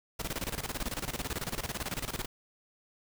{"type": "noise with tremolo", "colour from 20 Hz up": "pink", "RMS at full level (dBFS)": -34, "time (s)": [0.19, 2.26], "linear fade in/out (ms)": 10, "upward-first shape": "square", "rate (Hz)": 18, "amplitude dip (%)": 80, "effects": []}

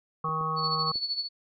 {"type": "harmonic tone", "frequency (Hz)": 158.3, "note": "D#3", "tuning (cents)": 30, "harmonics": [1, 3, 5, 7, 8], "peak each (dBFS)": [-34, -38, -40, -28, -35], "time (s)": [0.24, 0.92], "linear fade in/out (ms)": 5}
{"type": "clicks", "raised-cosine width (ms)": 2, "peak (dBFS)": -32, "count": 3, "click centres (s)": [0.29, 0.411, 0.957]}
{"type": "tone with tremolo", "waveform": "sine", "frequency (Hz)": 4433, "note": "C#8", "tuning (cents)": -1, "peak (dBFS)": -25, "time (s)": [0.56, 1.29], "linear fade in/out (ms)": 50, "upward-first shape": "sine", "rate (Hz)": 13, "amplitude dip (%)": 70}
{"effects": ["MP3 48 kbps"]}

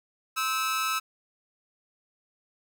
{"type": "tone with amplitude modulation", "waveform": "sawtooth", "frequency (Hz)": 1300, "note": "E6", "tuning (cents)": -24, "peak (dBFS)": -19, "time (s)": [0.36, 1], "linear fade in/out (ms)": 20, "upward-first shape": "sine", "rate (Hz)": 260, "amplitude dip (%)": 70, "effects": ["9-bit"]}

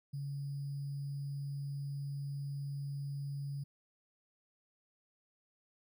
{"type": "tone with sample-and-hold", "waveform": "sine", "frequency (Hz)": 140.8, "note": "C#3", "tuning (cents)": 27, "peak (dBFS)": -37, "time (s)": [0.13, 3.64], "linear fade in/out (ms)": 10, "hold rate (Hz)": 4900, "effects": []}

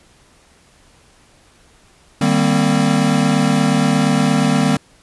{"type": "chord", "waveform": "square", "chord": "C minor seventh", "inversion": "first", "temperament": "equal with one note detuned", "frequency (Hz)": [151.83, 196, 233.1, 261.6], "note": ["Eb3", "G3", "Bb3", "C4"], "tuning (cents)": [-42, 0, 0, 0], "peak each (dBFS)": -19, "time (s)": [2.21, 4.77], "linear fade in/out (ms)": 5, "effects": ["pink hiss -51 dBFS RMS until 5.02 s", "resampled to 24000 Hz"]}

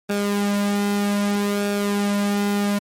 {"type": "tone with flanger", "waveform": "sawtooth", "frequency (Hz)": 203.3, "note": "G#3", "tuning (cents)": -37, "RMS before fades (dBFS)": -21, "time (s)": [0.09, 2.79], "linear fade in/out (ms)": 10, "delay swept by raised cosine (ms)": [0.98, 3.18], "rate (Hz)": 0.63, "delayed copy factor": -0.6, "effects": ["MP3 64 kbps"]}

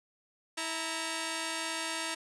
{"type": "tone pair together", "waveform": "5% pulse", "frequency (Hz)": [325.6, 921], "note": ["E4", "A#5"], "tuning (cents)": [-21, -21], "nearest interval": "octave + tritone", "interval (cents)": 1800, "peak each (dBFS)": -24, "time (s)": [0.57, 2.15], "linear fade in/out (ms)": 10, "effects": ["resampled to 22050 Hz"]}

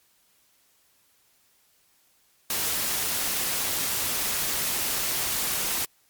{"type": "noise", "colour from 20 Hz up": "white", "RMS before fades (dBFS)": -27, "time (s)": [2.5, 5.85], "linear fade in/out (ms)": 2, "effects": ["white hiss -64 dBFS RMS until 6.09 s", "MP3 96 kbps"]}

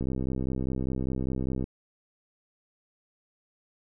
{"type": "click train", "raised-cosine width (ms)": 3, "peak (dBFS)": -18, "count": 107, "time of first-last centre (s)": [0.01, 1.641], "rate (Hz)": 65, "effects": []}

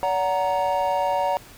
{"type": "chord", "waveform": "triangle", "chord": "D augmented", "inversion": "none", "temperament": "equal with one note detuned", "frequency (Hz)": [572.6, 740, 932.3], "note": ["D5", "F#5", "A#5"], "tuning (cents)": [-44, 0, 0], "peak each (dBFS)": [-23, -23, -22], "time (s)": [0.03, 1.37], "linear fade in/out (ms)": 0, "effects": ["pink hiss -46 dBFS RMS until 1.57 s"]}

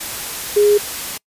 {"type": "tone in noise", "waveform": "sine", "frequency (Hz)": 412.9, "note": "G#4", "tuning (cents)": -10, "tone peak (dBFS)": -9, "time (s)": [0.56, 0.78], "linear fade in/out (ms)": 10, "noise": "white", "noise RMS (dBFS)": -26, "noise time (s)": [0, 1.18], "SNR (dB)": 14, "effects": ["noise-tail reverb RT60 0.1 s tail -26 dB re dry", "resampled to 32000 Hz"]}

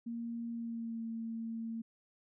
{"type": "tone with pitch glide", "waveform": "sine", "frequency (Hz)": [233.1, 227.1], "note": ["A#3", "A#3"], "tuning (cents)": [0, -45], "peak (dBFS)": -37, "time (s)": [0.06, 1.82], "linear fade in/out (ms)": 10, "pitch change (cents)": -45, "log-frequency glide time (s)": [0.51, 1.05], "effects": []}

